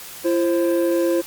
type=tone pair together; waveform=triangle; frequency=339.1 / 528.9 Hz; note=E4 / C5; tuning=+49 / +19 cents; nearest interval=minor sixth; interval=770 cents; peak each=-16 / -19 dBFS; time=0.24-1.22 s; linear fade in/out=20 ms; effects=white hiss -37 dBFS RMS until 1.26 s + Opus 48 kbps